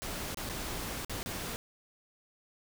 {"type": "noise with dropouts", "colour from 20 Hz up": "pink", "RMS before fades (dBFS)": -38, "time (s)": [0.02, 1.56], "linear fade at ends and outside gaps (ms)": 0, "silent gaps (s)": [[0.345, 0.372], [0.491, 0.497], [1.048, 1.096], [1.23, 1.26]], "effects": []}